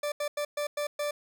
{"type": "tone bursts at uneven times", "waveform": "40% pulse", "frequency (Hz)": 587.3, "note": "D5", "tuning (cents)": 0, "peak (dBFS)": -28, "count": 6, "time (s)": [[0.03, 0.12], [0.2, 0.28], [0.37, 0.45], [0.57, 0.67], [0.77, 0.87], [0.99, 1.11]], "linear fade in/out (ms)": 5, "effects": ["9-bit"]}